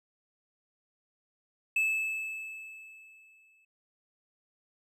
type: tone with exponential decay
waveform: triangle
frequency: 2614 Hz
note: E7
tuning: 15 cents flat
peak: -22 dBFS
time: 1.76-3.65 s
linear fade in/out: 5 ms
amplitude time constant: 410 ms
effects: none